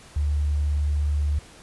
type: tone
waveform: sine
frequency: 73.42 Hz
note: D2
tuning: in tune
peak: -20 dBFS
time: 0.16-1.39 s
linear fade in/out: 5 ms
effects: pink hiss -48 dBFS RMS until 1.62 s + resampled to 24000 Hz